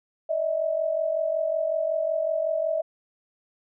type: tone pair together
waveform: sine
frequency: 600.6 / 646 Hz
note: D5 / E5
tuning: +39 / -35 cents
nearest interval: minor second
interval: 126 cents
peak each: -28 / -24 dBFS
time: 0.29-2.82 s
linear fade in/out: 10 ms
effects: none